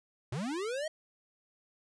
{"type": "linear sweep", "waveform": "square", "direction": "up", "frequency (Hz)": [108.3, 645], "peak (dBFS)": -34, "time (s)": [0.32, 0.88], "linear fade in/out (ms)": 5, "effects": ["resampled to 22050 Hz"]}